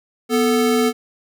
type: tone pair together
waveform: square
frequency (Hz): 246.2 / 440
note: B3 / A4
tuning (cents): -5 / 0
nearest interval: minor seventh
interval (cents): 1005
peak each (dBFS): -18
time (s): 0.29-0.93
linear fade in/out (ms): 50
effects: none